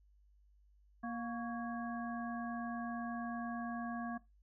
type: harmonic tone with a mistuned harmonic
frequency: 235.6 Hz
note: A#3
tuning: 19 cents sharp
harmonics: 1 / 3 / 5 / 7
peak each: -40 / -45 / -47 / -49 dBFS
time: 1.03-4.18 s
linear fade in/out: 10 ms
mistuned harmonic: 5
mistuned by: -83 cents
effects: noise-tail reverb RT60 0.2 s tail -17 dB re dry + added 50 Hz sine -64 dBFS peak until 4.42 s